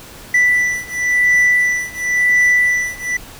triangle beating tone pair, 1975.5 / 1976.45 Hz, B6 / B6, 0 / +1 cents, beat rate 0.95 Hz, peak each -14 / -13 dBFS, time 0.34-3.17 s, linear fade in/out 5 ms, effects pink hiss -37 dBFS RMS until 3.39 s

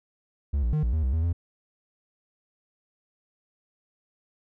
triangle tone with pitch steps, 70.9 / 58.6 / 152.7 / 59 / 78.7 / 64.6 / 80.8 / 85.2 Hz, C#2 / A#1 / D#3 / A#1 / D#2 / C2 / E2 / F2, +40 / +10 / -32 / +22 / +20 / -21 / -34 / -42 cents, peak -20 dBFS, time 0.53-1.33 s, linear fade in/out 10 ms, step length 100 ms, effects none

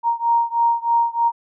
sine beating tone pair, 932.3 / 935.5 Hz, A#5 / A#5, 0 / +6 cents, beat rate 3.2 Hz, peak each -18 / -19 dBFS, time 0.03-1.32 s, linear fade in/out 50 ms, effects none

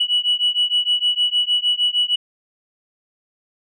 sine beating tone pair, 2938 / 2944.5 Hz, F#7 / F#7, -13 / -9 cents, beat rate 6.5 Hz, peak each -18 dBFS, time 0-2.16 s, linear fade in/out 10 ms, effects tanh soft clip ceiling -10 dBFS

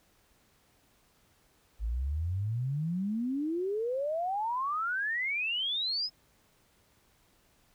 sine exponential sweep, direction up, 51.5 to 5200 Hz, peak -29 dBFS, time 1.79-6.1 s, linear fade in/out 50 ms, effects pink hiss -67 dBFS RMS until 7.74 s

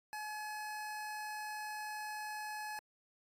25% pulse tone, 850 Hz, G#5, 40 cents sharp, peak -37 dBFS, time 0.13-2.79 s, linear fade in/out 0 ms, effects AAC 64 kbps

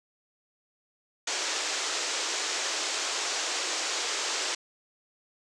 white band-pass noise, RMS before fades -31 dBFS, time 1.27-4.55 s, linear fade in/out 5 ms, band 310 to 7500 Hz, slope 48 dB/octave, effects none

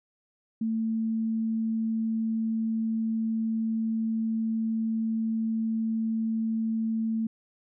sine tone, 223.4 Hz, A3, 27 cents sharp, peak -25 dBFS, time 0.61-7.27 s, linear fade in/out 5 ms, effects none

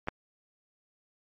clicks, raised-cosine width 0.5 ms, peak -25 / -15 dBFS, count 2, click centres 0.074 / 0.085 s, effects MP3 48 kbps

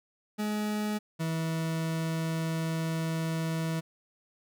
40% pulse tone pair in turn, 210.9 / 162.27 Hz, G#3 / E3, +27 / -27 cents, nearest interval perfect fourth, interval 454 cents, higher first, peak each -28 dBFS, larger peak neither, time 0.38-0.99 / 1.19-3.81 s, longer second, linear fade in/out 20 ms, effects none

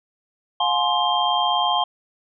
sine tone cluster, 712 / 848 / 1046 / 3184 Hz, F5 / G#5 / C6 / G7, +33 / +36 / -1 / +26 cents, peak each -23 dBFS, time 0.6-1.84 s, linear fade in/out 5 ms, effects none

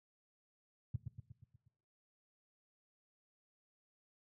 sine tone with echo, 116.54 Hz, A#2, in tune, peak -32 dBFS, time 0.94-0.96 s, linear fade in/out 5 ms, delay 120 ms, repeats 6, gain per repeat -5 dB, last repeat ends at 1.68 s, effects noise-tail reverb RT60 0.6 s tail -18 dB re dry + high-pass 60 Hz 12 dB/octave

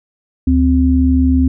sine tone pair together, 73.74 / 259.7 Hz, D2 / C4, +8 / -13 cents, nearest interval octave + minor seventh, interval 2179 cents, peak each -12 / -11 dBFS, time 0.47-1.48 s, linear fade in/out 5 ms, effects none

